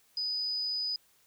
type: tone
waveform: sine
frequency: 4978 Hz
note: D#8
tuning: in tune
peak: -30 dBFS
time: 0.17-0.96 s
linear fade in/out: 2 ms
effects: white hiss -66 dBFS RMS until 1.26 s